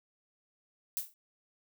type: noise with exponential decay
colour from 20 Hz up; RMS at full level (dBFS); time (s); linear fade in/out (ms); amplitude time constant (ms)
violet; -30; 0.97-1.14; 0; 36
effects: none